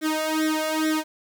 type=tone with flanger; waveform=sawtooth; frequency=312.5 Hz; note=D#4; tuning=8 cents sharp; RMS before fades=-24 dBFS; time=0.01-1.04 s; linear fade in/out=50 ms; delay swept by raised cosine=0.53 to 1.47 ms; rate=2.3 Hz; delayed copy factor=+1; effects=9-bit